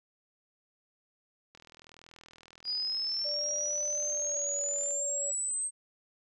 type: click train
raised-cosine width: 0.2 ms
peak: -35 dBFS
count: 138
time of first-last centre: 1.55-4.908 s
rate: 40.8 Hz
type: exponential sweep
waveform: sine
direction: up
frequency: 4872 to 8370 Hz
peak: -30 dBFS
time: 2.64-5.71 s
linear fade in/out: 50 ms
type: tone with pitch glide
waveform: sine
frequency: 587.3 to 568.9 Hz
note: D5 to C#5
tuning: 0 to +45 cents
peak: -38 dBFS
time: 3.24-5.32 s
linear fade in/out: 20 ms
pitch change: -55 cents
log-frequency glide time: 4.26-4.5 s
effects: none